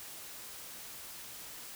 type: silence
effects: white hiss -47 dBFS RMS until 1.75 s